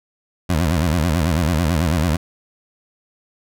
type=tone with vibrato; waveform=20% pulse; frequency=82 Hz; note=E2; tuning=9 cents flat; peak=-11 dBFS; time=0.49-2.17 s; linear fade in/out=10 ms; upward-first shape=sine; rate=9.1 Hz; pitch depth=180 cents each way; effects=none